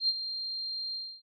sine tone with ADSR envelope, 4186 Hz, C8, in tune, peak -22 dBFS, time 0-1.22 s, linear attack 83 ms, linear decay 43 ms, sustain -11 dB, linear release 280 ms, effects none

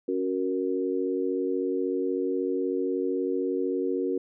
sine chord, F# major, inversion second, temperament equal, 277.2 / 370 / 466.2 Hz, C#4 / F#4 / A#4, 0 / 0 / 0 cents, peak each -30 / -28 / -30 dBFS, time 0.08-4.18 s, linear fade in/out 5 ms, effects none

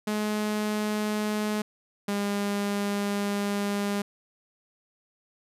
sawtooth tone pair in turn, 211.6 / 202.6 Hz, G#3 / G#3, +33 / -43 cents, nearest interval minor second, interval 76 cents, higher first, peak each -22 dBFS, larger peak neither, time 0.07-1.62 / 2.08-4.02 s, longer second, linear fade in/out 5 ms, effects resampled to 32000 Hz

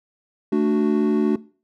triangle chord, D major, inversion second, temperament equal, 220 / 293.7 / 370 Hz, A3 / D4 / F#4, 0 / 0 / 0 cents, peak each -19 dBFS, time 0.52-1.36 s, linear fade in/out 5 ms, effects noise-tail reverb RT60 0.4 s tail -20 dB re dry

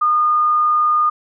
sine tone, 1221 Hz, D#6, 33 cents flat, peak -12 dBFS, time 0.01-1.1 s, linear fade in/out 10 ms, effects none

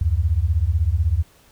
sine beating tone pair, 73.3 / 89.3 Hz, D2 / F2, -3 / +39 cents, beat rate 16 Hz, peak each -19 dBFS, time 0.01-1.23 s, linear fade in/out 5 ms, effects pink hiss -54 dBFS RMS until 1.51 s

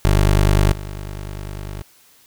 20% pulse tone with level steps, 50 Hz, G1, 35 cents sharp, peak -7 / -23 dBFS, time 0.05-1.82 s, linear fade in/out 0 ms, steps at 0.72 s, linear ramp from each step 5 ms, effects white hiss -52 dBFS RMS until 2.26 s

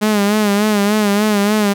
sawtooth tone with vibrato, 207.7 Hz, G#3, in tune, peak -8 dBFS, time 0.01-1.74 s, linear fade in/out 20 ms, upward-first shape sine, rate 3.4 Hz, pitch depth 64 cents each way, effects none

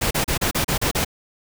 pink noise bursts, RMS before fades -21 dBFS, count 8, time 0.01-1.048 s, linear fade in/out 10 ms, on 100 ms, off 34 ms, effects none

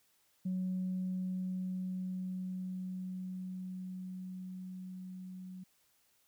sine tone with level ramp, 185 Hz, F#3, in tune, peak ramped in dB -31 to -44 dBFS, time 0.45-5.64 s, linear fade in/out 10 ms, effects tanh soft clip ceiling -29 dBFS + white hiss -72 dBFS RMS until 6.27 s

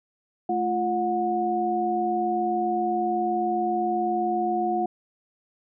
sine tone cluster, 218.3 / 345.9 / 727 Hz, A3 / F4 / F#5, -13 / -17 / -31 cents, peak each -31 / -27 / -24 dBFS, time 0.49-4.86 s, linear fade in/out 5 ms, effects none

